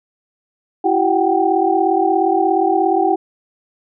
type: tone cluster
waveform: sine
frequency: 333.6 / 382 / 749 / 786 Hz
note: E4 / G4 / F#5 / G5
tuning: +21 / -45 / +21 / +4 cents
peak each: -18 dBFS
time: 0.84-3.16 s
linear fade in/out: 10 ms
effects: none